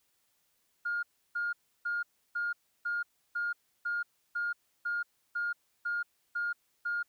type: tone bursts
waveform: sine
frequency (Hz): 1418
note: F6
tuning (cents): +26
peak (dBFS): -29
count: 13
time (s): 0.85-7.03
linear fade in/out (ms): 10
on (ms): 180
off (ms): 320
effects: tanh soft clip ceiling -25 dBFS + white hiss -74 dBFS RMS until 7.08 s